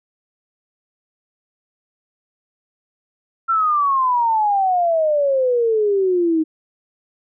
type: exponential sweep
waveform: sine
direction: down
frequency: 1365 to 311.1 Hz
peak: -14 dBFS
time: 3.48-6.44 s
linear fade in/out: 20 ms
effects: none